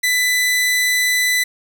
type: tone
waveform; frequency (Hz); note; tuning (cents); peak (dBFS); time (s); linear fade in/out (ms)
sawtooth; 1995; B6; +17; -11; 0.03-1.44; 10
effects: none